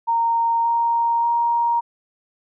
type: tone with pitch steps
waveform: sine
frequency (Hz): 925 / 932 / 939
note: A#5 / A#5 / A#5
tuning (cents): -14 / -1 / +12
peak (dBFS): -16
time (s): 0.07-1.81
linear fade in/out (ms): 20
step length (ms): 580
effects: none